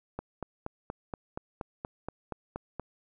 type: click train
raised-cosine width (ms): 1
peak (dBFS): -21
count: 12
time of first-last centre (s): 0.19-2.797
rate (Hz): 4.22
effects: none